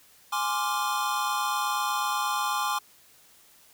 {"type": "chord", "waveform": "square", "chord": "D half-diminished seventh", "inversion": "second", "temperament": "equal", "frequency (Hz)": [830.6, 1046.5, 1174.7, 1396.9], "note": ["Ab5", "C6", "D6", "F6"], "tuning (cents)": [0, 0, 0, 0], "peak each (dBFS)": [-32, -31, -31, -36], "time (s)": [0.32, 2.79], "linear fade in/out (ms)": 10, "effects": ["white hiss -57 dBFS RMS until 3.73 s"]}